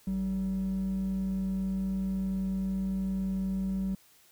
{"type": "tone pair together", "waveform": "triangle", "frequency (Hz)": [53.44, 190.9], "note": ["A1", "G3"], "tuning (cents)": [-50, -46], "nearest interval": "octave + minor seventh", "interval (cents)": 2204, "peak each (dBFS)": [-35, -25], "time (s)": [0.07, 3.95], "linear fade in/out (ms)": 5, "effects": ["tanh soft clip ceiling -25 dBFS", "white hiss -61 dBFS RMS until 4.31 s"]}